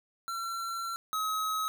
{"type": "tone pair in turn", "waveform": "square", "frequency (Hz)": [1356, 1276.9], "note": ["E6", "D#6"], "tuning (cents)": [49, 44], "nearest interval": "minor second", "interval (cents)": 105, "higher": "first", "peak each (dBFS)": [-34, -30], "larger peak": "second", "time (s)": [[0.28, 0.96], [1.13, 1.68]], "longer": "first", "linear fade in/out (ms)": 0, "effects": []}